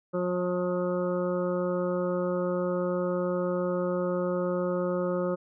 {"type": "harmonic tone with a mistuned harmonic", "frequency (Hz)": 179.4, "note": "F3", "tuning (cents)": 47, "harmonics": [1, 2, 3, 5, 6, 7, 8], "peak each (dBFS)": [-31, -31, -29, -44, -45, -38, -48], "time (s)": [0.13, 5.36], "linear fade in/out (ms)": 20, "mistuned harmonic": 5, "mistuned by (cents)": -16, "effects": []}